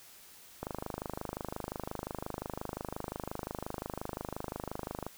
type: click train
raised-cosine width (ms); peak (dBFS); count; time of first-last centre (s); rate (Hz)
1; -22; 115; 0.63-5.066; 25.7
effects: white hiss -55 dBFS RMS until 5.17 s